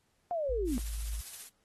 sine linear sweep, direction down, 720 to 225.5 Hz, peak -30 dBFS, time 0.31-0.78 s, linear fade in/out 0 ms
sine tone, 53.9 Hz, A1, 35 cents flat, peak -34 dBFS, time 0.49-1.21 s, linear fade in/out 5 ms
blue noise with tremolo, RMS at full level -41 dBFS, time 0.66-1.5 s, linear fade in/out 50 ms, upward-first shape triangle, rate 15 Hz, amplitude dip 50%
effects pink hiss -74 dBFS RMS until 1.64 s + AAC 32 kbps

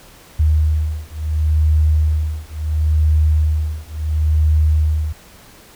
sine beating tone pair, 76.8 / 77.52 Hz, D#2 / D#2, -22 / -6 cents, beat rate 0.72 Hz, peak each -16 dBFS, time 0.39-5.13 s, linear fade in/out 10 ms, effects pink hiss -44 dBFS RMS until 5.75 s

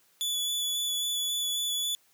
sawtooth tone with vibrato, 3441 Hz, A7, 39 cents flat, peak -25 dBFS, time 0.21-1.95 s, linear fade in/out 0 ms, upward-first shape square, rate 3.7 Hz, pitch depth 10 cents each way, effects white hiss -65 dBFS RMS until 2.13 s + high-pass 100 Hz 12 dB/octave

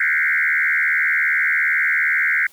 sine tone with frequency modulation, 1831 Hz, A#6, 32 cents flat, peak -15 dBFS, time 0-2.47 s, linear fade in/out 5 ms, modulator 77.4 Hz, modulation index 4.5, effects white hiss -51 dBFS RMS until 2.52 s

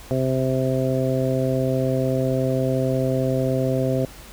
harmonic tone, 130.81 Hz, C3, in tune, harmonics 1 / 2 / 3 / 4 / 5, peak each -23 / -25 / -27 / -25 / -28 dBFS, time 0.11-4.05 s, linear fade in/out 0 ms, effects added 50 Hz sine -43 dBFS peak until 4.32 s + pink hiss -43 dBFS RMS until 4.32 s

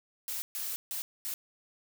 blue noise bursts at uneven times, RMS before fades -36 dBFS, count 4, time 0.28-0.42 / 0.55-0.76 / 0.91-1.02 / 1.25-1.34 s, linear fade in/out 0 ms, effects none

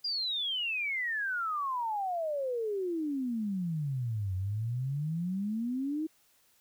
sine exponential two-way sweep, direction down then up, 4908 to 91.3 to 322.2 Hz, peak -30 dBFS, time 0.04-6.07 s, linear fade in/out 10 ms, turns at 4.35 s, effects white hiss -67 dBFS RMS until 6.6 s

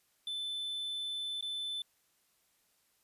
triangle tone with dropouts, 3520 Hz, A7, in tune, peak -34 dBFS, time 0.27-1.82 s, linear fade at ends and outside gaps 2 ms, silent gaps 1.41-1.425 s, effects white hiss -73 dBFS RMS until 3.03 s + resampled to 32000 Hz

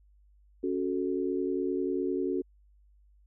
sine chord, F# minor, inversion second, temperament equal, 277.2 / 370 / 440 Hz, C#4 / F#4 / A4, 0 / 0 / 0 cents, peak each -32 / -30 / -35 dBFS, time 0.63-2.42 s, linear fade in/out 10 ms, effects added 50 Hz sine -58 dBFS peak until 3.26 s

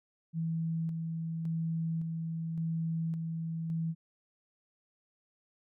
sine tone with tremolo, 163.5 Hz, E3, 14 cents flat, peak -30 dBFS, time 0.33-3.95 s, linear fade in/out 50 ms, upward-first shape square, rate 0.89 Hz, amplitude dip 30%, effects none

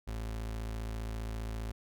35% pulse tone, 55 Hz, A1, in tune, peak -34 dBFS, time 0.07-1.72 s, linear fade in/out 10 ms, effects none

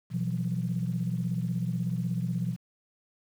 sine chord, B suspended fourth, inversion none, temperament equal with one note detuned, 123.47 / 168.67 / 185 Hz, B2 / E3 / F#3, 0 / +40 / 0 cents, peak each -31 / -30 / -33 dBFS, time 0.1-2.57 s, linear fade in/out 50 ms, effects tanh soft clip ceiling -19 dBFS + 9-bit

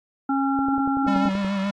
harmonic tone, 273.1 Hz, C#4, 26 cents flat, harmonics 1 / 3 / 5, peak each -21 / -26 / -28 dBFS, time 0.29-1.29 s, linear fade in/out 5 ms
click train, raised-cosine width 2 ms, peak -21 dBFS, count 10, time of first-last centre 0.59-1.447 s, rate 10.5 Hz
square tone with vibrato, 196.5 Hz, G3, 4 cents sharp, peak -23 dBFS, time 1.07-1.71 s, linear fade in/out 10 ms, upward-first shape sine, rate 7 Hz, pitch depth 41 cents each way
effects low-pass 4000 Hz 12 dB/octave + AAC 32 kbps

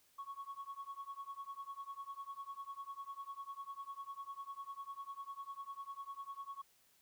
sine tone with tremolo, 1108.7 Hz, C#6, in tune, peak -39 dBFS, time 0.18-6.62 s, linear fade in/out 10 ms, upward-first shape triangle, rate 10 Hz, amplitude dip 100%, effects tanh soft clip ceiling -40 dBFS + white hiss -71 dBFS RMS until 7.01 s

